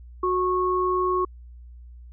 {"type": "tone pair together", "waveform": "sine", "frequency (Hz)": [366.2, 1098], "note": ["F#4", "C#6"], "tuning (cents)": [-18, -17], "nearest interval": "octave + perfect fifth", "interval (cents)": 1901, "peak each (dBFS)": -23, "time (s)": [0.23, 1.25], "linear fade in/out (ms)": 5, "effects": ["added 60 Hz sine -41 dBFS peak until 2.12 s"]}